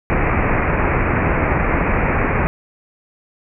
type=low-pass noise; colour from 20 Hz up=pink; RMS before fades=-17 dBFS; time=0.1-2.47 s; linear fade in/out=0 ms; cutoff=2500 Hz; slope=96 dB/octave; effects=none